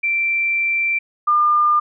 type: tone pair in turn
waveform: sine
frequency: 2349 / 1204 Hz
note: D7 / D6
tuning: 0 / +43 cents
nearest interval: octave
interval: 1157 cents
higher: first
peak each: -16 / -12 dBFS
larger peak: second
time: 0.03-0.99 / 1.27-1.8 s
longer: first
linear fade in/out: 10 ms
effects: none